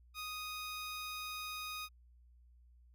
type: tone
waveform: 15% pulse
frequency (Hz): 1244.5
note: D#6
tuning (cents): 0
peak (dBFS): -35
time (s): 0.14-1.89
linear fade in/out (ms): 50
effects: added 60 Hz sine -60 dBFS peak until 2.94 s